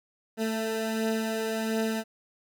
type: beating tone pair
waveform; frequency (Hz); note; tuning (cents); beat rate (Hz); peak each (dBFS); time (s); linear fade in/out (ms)
20% pulse; 221.6 / 223; A3 / A3; +13 / +23; 1.4; -23 / -30; 0.37-2.04; 50
effects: none